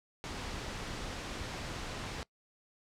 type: noise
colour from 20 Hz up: pink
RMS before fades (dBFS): -40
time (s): 0.24-2.23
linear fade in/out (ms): 0
effects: noise-tail reverb RT60 0.1 s tail -22 dB re dry + low-pass 6000 Hz 12 dB/octave